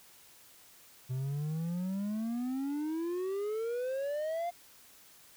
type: exponential sweep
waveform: triangle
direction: up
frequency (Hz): 125.9 to 707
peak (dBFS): -30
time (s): 1.09-4.51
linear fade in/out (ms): 20
effects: white hiss -58 dBFS RMS until 5.36 s